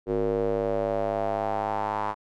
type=tone with band-pass filter sweep; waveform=square; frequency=51.91 Hz; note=G#1; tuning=in tune; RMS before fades=-27 dBFS; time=0.06-2.15 s; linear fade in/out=50 ms; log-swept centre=410 to 980 Hz; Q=4.1; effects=none